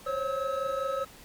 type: tone cluster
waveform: triangle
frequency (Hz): 529 / 554 / 1290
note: C5 / C#5 / E6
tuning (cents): +19 / -1 / -38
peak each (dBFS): -31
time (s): 0.06-1.05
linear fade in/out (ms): 10
effects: pink hiss -51 dBFS RMS until 1.24 s + Opus 48 kbps